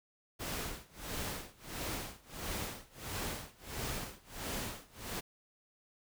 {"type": "noise with tremolo", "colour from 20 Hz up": "pink", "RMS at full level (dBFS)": -38, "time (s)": [0.39, 5.21], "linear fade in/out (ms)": 20, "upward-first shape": "sine", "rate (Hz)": 1.5, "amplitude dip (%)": 95, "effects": []}